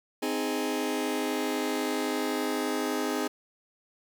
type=chord; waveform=sawtooth; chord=Ab major; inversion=first; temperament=just; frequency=259.6 / 311.5 / 415.3 Hz; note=C4 / Eb4 / Ab4; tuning=-13 / +2 / 0 cents; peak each=-28 dBFS; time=0.22-3.28 s; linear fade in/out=10 ms; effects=10-bit